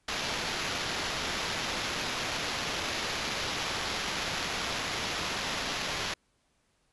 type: noise with sample-and-hold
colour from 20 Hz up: white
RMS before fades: -33 dBFS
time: 0.08-6.14 s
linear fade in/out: 5 ms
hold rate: 8820 Hz
effects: pink hiss -72 dBFS RMS until 6.92 s + resampled to 24000 Hz